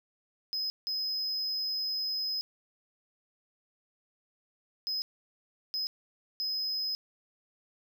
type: tone bursts at uneven times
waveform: triangle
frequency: 5070 Hz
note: D#8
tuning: 32 cents sharp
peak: -29 dBFS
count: 5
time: 0.53-0.7 / 0.87-2.41 / 4.87-5.02 / 5.74-5.87 / 6.4-6.95 s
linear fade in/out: 0 ms
effects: none